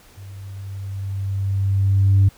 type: tone with level ramp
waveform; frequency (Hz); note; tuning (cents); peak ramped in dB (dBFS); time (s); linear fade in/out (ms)
sine; 97.8; G2; -4; -35 to -8; 0.17-2.29; 10
effects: tanh soft clip ceiling -8 dBFS + pink hiss -50 dBFS RMS until 2.37 s